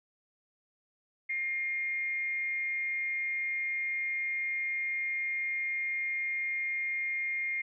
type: tone with frequency modulation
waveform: sine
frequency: 2122 Hz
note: C7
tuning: 24 cents sharp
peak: -30 dBFS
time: 1.29-7.62 s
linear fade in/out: 10 ms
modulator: 298 Hz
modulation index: 0.27
effects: none